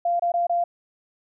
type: tone with dropouts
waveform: sine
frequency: 693 Hz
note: F5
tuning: 14 cents flat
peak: -19 dBFS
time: 0.05-0.64 s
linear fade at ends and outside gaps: 5 ms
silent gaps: 0.196-0.221 / 0.32-0.339 / 0.469-0.495 s
effects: none